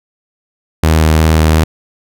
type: tone with vibrato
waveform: sawtooth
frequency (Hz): 79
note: D#2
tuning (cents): +27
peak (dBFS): -3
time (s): 0.83-1.64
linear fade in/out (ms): 5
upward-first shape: square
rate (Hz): 2.8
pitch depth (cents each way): 10
effects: none